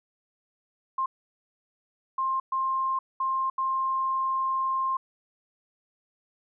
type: tone bursts at uneven times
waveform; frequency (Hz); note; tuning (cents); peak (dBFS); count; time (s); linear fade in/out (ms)
sine; 1058; C6; +19; -24; 5; 0.98-1.06 / 2.18-2.4 / 2.52-2.99 / 3.2-3.5 / 3.58-4.97; 5
effects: none